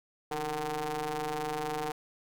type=ring-modulated tone; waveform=sawtooth; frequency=149 Hz; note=D3; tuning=25 cents sharp; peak=-25 dBFS; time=0.31-1.92 s; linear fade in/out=5 ms; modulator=608 Hz; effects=none